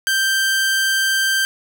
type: tone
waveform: sawtooth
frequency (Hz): 1569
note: G6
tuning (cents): +1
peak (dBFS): -12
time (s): 0.07-1.45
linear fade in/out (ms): 0
effects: none